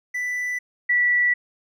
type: tone pair in turn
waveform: triangle / sine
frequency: 1982 / 1954.7 Hz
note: B6 / B6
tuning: +6 / -18 cents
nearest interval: unison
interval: 24 cents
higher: first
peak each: -22 / -16 dBFS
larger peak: second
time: 0.14-0.59 / 0.89-1.34 s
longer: neither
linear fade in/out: 10 ms
effects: none